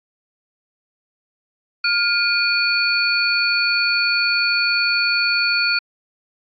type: tone cluster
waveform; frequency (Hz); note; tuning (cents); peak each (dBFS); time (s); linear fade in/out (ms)
sine; 1411 / 2442 / 4442; F6 / D#7 / C#8; +17 / -33 / +3; -20; 1.84-5.79; 5
effects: AAC 64 kbps